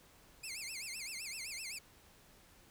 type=tone with vibrato; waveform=15% pulse; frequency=2365 Hz; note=D7; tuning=12 cents sharp; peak=-35 dBFS; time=0.43-1.79 s; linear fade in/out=10 ms; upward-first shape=sine; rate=7.8 Hz; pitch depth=230 cents each way; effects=pink hiss -63 dBFS RMS until 2.7 s

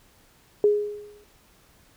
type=tone with exponential decay; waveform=sine; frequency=415.3 Hz; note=G#4; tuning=in tune; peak=-13 dBFS; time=0.64-1.24 s; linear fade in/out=1 ms; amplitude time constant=130 ms; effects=pink hiss -58 dBFS RMS until 1.96 s

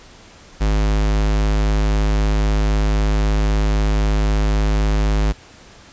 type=tone; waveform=square; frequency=51.91 Hz; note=G#1; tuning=in tune; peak=-15 dBFS; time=0.6-5.33 s; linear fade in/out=20 ms; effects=pink hiss -44 dBFS RMS until 5.92 s + resampled to 16000 Hz

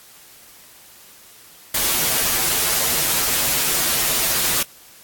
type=noise with comb filter; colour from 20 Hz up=white; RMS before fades=-19 dBFS; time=1.74-4.63 s; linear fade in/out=5 ms; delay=10 ms; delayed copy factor=-0.85; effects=white hiss -46 dBFS RMS until 5.03 s + AAC 64 kbps

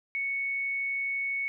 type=tone; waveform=sine; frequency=2217 Hz; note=C#7; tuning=in tune; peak=-28 dBFS; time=0.15-1.48 s; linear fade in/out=0 ms; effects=none

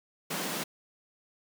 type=high-pass noise; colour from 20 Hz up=pink; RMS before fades=-34 dBFS; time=0.3-0.64 s; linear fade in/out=10 ms; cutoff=150 Hz; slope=96 dB/octave; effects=none

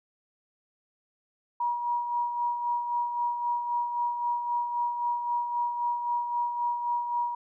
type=tone with tremolo; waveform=sine; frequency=958 Hz; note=A#5; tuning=47 cents sharp; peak=-24 dBFS; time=1.6-7.35 s; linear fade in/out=5 ms; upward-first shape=sine; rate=3.8 Hz; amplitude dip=50%; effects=none

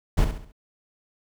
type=noise with echo; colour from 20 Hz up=brown; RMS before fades=-18 dBFS; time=0.17-0.25 s; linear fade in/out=10 ms; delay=68 ms; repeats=4; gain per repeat=-8 dB; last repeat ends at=0.522 s; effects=none

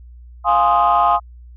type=chord; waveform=sine; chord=F minor seventh; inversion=none; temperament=equal with one note detuned; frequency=698.5 / 830.6 / 1050.1 / 1244.5 Hz; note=F5 / Ab5 / C6 / Eb6; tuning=0 / 0 / +6 / 0 cents; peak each=-16 dBFS; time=0.44-1.2 s; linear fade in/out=50 ms; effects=tanh soft clip ceiling -5 dBFS + added 60 Hz sine -37 dBFS peak until 1.56 s

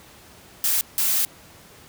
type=noise bursts at uneven times; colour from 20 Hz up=blue; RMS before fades=-21 dBFS; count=2; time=0.64-0.81 / 0.98-1.25 s; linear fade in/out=0 ms; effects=pink hiss -48 dBFS RMS until 1.88 s + high-pass 60 Hz 12 dB/octave

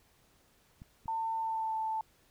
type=clicks; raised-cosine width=5 ms; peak=-36 dBFS; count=2; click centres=0.819 / 1.058 s
type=tone with pitch glide; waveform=sine; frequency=898 to 881.6 Hz; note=A5 to A5; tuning=+35 to +3 cents; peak=-31 dBFS; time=1.08-2.01 s; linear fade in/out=2 ms; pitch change=-32 cents; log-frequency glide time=1.38-1.77 s
effects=pink hiss -67 dBFS RMS until 2.3 s

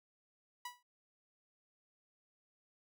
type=tone with exponential decay; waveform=sawtooth; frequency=979 Hz; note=B5; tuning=15 cents flat; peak=-36 dBFS; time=0.65-0.83 s; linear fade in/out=5 ms; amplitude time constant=37 ms; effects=none

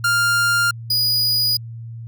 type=tone pair in turn; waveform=45% pulse; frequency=1400 / 4923 Hz; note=F6 / D#8; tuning=+4 / -19 cents; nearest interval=octave + minor seventh; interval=2177 cents; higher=second; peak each=-15 dBFS; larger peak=neither; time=0.04-0.71 / 0.9-1.57 s; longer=neither; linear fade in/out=5 ms; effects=added 115 Hz sine -30 dBFS peak until 2.07 s

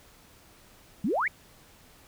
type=exponential sweep; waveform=sine; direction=up; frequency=175.3 to 2349 Hz; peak=-24 dBFS; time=1.04-1.28 s; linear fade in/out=5 ms; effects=pink hiss -56 dBFS RMS until 2.07 s

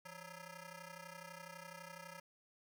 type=ring-modulated tone; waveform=10% pulse; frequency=370 Hz; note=F#4; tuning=in tune; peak=-39 dBFS; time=0.05-2.2 s; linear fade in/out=5 ms; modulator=201 Hz; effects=none

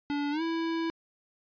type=tone with pitch glide; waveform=square; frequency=288.4 to 329.4 Hz; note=D4 to E4; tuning=-31 to -1 cents; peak=-29 dBFS; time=0.1-0.9 s; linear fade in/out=0 ms; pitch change=+230 cents; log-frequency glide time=0.31-0.42 s; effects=resampled to 11025 Hz

